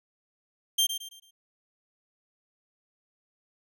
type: tone with echo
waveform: sawtooth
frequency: 3169 Hz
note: G7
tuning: 18 cents sharp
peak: -18 dBFS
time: 0.78-0.87 s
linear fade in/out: 10 ms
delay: 110 ms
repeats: 4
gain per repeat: -9 dB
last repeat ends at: 1.31 s
effects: none